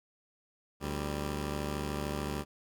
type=tone pair together; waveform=10% pulse; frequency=73.42 / 196.5 Hz; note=D2 / G3; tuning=0 / +4 cents; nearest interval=octave + perfect fourth; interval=1704 cents; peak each=-26 / -31 dBFS; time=0.8-2.45 s; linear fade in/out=50 ms; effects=none